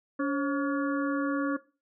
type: harmonic tone with a mistuned harmonic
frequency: 283.6 Hz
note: C#4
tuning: 40 cents sharp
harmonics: 1 / 2 / 4 / 5 / 6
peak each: -27 / -33 / -35 / -38 / -39 dBFS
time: 0.19-1.57 s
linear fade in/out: 10 ms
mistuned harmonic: 2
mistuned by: -86 cents
effects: noise-tail reverb RT60 0.3 s tail -17 dB re dry